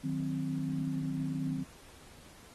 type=chord; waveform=sine; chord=C diminished; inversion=first; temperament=equal; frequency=155.56 / 185 / 261.6 Hz; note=Eb3 / Gb3 / C4; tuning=0 / 0 / 0 cents; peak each=-35 / -40 / -34 dBFS; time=0.03-1.64 s; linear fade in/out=20 ms; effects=pink hiss -56 dBFS RMS until 2.54 s + AAC 32 kbps